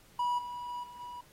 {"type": "tone with level steps", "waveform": "triangle", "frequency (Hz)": 974, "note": "B5", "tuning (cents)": -24, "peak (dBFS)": [-26, -36, -34, -44, -39], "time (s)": [0.19, 1.21], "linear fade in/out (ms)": 5, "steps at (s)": [0.38, 0.68, 0.83, 0.99], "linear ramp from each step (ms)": 10, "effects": ["pink hiss -61 dBFS RMS until 1.32 s", "AAC 48 kbps"]}